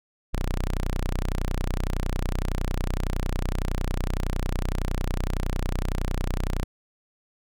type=tone; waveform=sawtooth; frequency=30.87 Hz; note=B0; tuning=in tune; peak=-20 dBFS; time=0.33-6.64 s; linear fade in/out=10 ms; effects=none